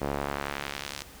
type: tone with band-pass filter sweep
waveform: sawtooth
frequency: 70.8 Hz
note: C#2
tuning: 37 cents sharp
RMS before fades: -34 dBFS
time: 0.01-1.03 s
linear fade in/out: 10 ms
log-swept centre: 550 to 5700 Hz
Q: 0.8
effects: pink hiss -49 dBFS RMS until 1.2 s

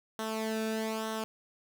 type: tone with flanger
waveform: sawtooth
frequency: 220.3 Hz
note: A3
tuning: 2 cents sharp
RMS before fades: -34 dBFS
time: 0.19-1.24 s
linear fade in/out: 0 ms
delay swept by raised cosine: 0.42 to 0.98 ms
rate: 1.1 Hz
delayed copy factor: -0.7
effects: none

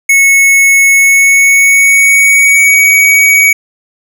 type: tone with pitch glide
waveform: square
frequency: 2200 to 2257 Hz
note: C#7 to C#7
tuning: -14 to +31 cents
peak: -4 dBFS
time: 0.09-3.53 s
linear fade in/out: 5 ms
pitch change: +45 cents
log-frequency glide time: 0.95-2.84 s
effects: none

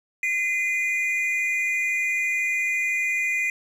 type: tone pair together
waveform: triangle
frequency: 2049 / 2437 Hz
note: C7 / D#7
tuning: -37 / -37 cents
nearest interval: minor third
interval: 300 cents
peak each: -23 dBFS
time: 0.23-3.5 s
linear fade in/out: 2 ms
effects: none

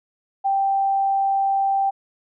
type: tone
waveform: sine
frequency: 784 Hz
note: G5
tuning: in tune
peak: -17 dBFS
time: 0.44-1.91 s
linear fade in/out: 20 ms
effects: none

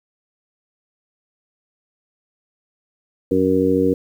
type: harmonic tone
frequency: 93.7 Hz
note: F#2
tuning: 22 cents sharp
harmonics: 1 / 2 / 3 / 4 / 5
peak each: -28 / -24 / -18 / -21 / -18 dBFS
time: 3.31-3.94 s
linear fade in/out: 5 ms
effects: 8-bit

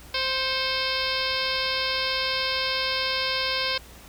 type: harmonic tone with a mistuned harmonic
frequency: 523.3 Hz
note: C5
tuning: in tune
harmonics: 1 / 2 / 3 / 4 / 5 / 6 / 7 / 8 / 9 / 10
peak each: -33 / -33 / -33 / -33 / -33 / -33 / -33 / -33 / -33 / -33 dBFS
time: 0.14-3.78 s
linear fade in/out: 5 ms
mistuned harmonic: 4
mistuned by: +64 cents
effects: added 60 Hz sine -48 dBFS peak until 4.08 s + pink hiss -48 dBFS RMS until 4.08 s

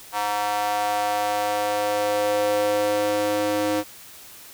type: tone with high-pass filter sweep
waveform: square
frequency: 103.83 Hz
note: G#2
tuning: in tune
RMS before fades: -23 dBFS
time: 0.12-3.84 s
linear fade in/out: 50 ms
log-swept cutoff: 850 to 390 Hz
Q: 3.6
effects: white hiss -44 dBFS RMS until 4.53 s

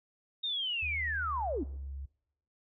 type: linear sweep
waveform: sine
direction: down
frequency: 3736 to 231.5 Hz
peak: -31 dBFS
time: 0.43-1.64 s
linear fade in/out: 10 ms
type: tone with pitch glide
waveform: sine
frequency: 76.5 to 68.55 Hz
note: D#2 to C#2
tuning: -29 to -19 cents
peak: -38 dBFS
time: 0.82-2.06 s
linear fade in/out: 10 ms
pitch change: -190 cents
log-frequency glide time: 1.25-1.5 s
effects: noise-tail reverb RT60 0.8 s tail -23 dB re dry

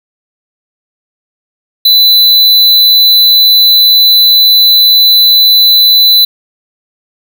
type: tone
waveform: square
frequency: 3999 Hz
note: B7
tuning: 21 cents sharp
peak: -3 dBFS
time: 1.85-6.25 s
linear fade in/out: 5 ms
effects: none

